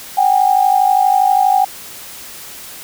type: tone pair together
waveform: sine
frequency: 755 / 807.4 Hz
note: F#5 / G#5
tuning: +35 / -49 cents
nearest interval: minor second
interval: 116 cents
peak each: -12 / -12 dBFS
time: 0.17-1.65 s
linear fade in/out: 10 ms
effects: white hiss -33 dBFS RMS until 2.83 s